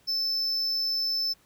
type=tone; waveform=triangle; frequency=5274 Hz; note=E8; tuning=in tune; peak=-24 dBFS; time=0.07-1.34 s; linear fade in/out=20 ms; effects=pink hiss -62 dBFS RMS until 1.45 s + high-pass 60 Hz 12 dB/octave